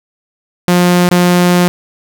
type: tone with dropouts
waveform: sawtooth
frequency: 177.4 Hz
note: F3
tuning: 27 cents sharp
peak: -3 dBFS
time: 0.68-1.68 s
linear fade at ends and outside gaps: 0 ms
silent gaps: 1.089-1.113 s
effects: none